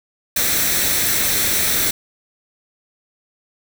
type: noise with comb filter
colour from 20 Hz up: white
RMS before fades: -18 dBFS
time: 0.36-1.91 s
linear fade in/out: 5 ms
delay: 0.51 ms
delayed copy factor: +0.5
effects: none